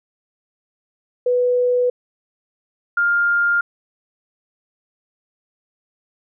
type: tone pair in turn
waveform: sine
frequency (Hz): 493.9 / 1404.2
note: B4 / F6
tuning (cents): 0 / +9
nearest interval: octave + tritone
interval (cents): 1809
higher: second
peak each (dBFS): -14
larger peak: neither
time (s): 1.26-1.9 / 2.97-3.61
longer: neither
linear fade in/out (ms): 5
effects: none